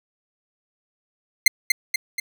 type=tone with echo; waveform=sawtooth; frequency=2094 Hz; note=C7; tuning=1 cent sharp; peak=-5 dBFS; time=1.46-1.48 s; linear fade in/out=5 ms; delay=240 ms; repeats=3; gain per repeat=-5 dB; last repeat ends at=2.2 s; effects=none